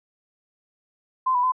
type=tone with pitch steps; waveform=sine; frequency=1033 / 985 / 1020 Hz; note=C6 / B5 / C6; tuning=-22 / -5 / -44 cents; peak=-18 dBFS; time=1.26-1.521 s; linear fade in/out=10 ms; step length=87 ms; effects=none